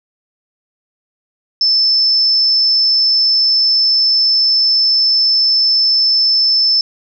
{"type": "tone with amplitude modulation", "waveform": "sine", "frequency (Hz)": 5274, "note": "E8", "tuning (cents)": 0, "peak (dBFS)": -8, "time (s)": [1.61, 6.81], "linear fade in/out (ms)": 2, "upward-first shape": "sine", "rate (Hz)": 278, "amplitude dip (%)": 25, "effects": []}